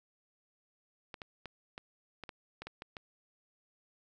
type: clicks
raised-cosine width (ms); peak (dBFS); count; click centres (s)
0.3; -27; 10; 1.142 / 1.218 / 1.457 / 1.779 / 2.237 / 2.292 / 2.62 / 2.67 / 2.821 / 2.968
effects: none